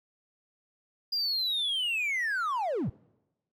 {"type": "linear sweep", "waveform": "triangle", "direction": "down", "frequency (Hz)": [4883, 76], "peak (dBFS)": -25, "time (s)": [1.12, 2.9], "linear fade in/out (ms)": 10, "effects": ["noise-tail reverb RT60 1.0 s tail -26 dB re dry", "tanh soft clip ceiling -21 dBFS"]}